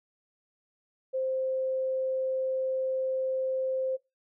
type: tone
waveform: sine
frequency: 523.3 Hz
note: C5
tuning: in tune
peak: -27 dBFS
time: 1.13-3.97 s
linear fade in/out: 20 ms
effects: noise-tail reverb RT60 0.2 s tail -20 dB re dry